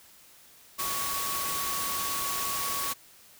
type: tone in noise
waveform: sine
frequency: 1120 Hz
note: C#6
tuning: 18 cents sharp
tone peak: -34 dBFS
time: 0.78-2.94 s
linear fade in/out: 20 ms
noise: white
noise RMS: -32 dBFS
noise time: 0.78-2.94 s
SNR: -5 dB
effects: white hiss -55 dBFS RMS until 3.39 s